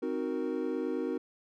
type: chord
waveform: triangle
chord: C half-diminished seventh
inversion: none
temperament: equal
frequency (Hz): 261.6 / 311.1 / 370 / 466.2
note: C4 / Eb4 / Gb4 / Bb4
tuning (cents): 0 / 0 / 0 / 0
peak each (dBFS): -34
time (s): 0.02-1.18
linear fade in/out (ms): 10
effects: none